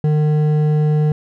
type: tone with hard clipping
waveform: sine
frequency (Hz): 151.6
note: D#3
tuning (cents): -45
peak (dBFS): -14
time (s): 0.04-1.12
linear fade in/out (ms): 2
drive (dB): 8
effects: none